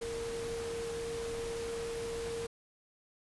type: tone in noise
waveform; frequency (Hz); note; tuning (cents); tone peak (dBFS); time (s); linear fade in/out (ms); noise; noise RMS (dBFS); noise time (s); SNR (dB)
sine; 462.9; A#4; -12; -36; 0.01-2.47; 10; pink; -44; 0.01-2.47; +5
effects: resampled to 24000 Hz